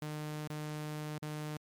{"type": "tone with dropouts", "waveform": "sawtooth", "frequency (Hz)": 151.7, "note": "D#3", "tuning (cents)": -44, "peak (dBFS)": -34, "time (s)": [0.02, 1.57], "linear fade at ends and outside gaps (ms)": 2, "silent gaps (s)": [[0.476, 0.5], [1.183, 1.224]], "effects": ["MP3 96 kbps"]}